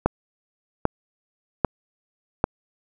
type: click train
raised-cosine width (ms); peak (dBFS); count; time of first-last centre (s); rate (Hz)
1; -3; 4; 0.06-2.441; 1.26
effects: none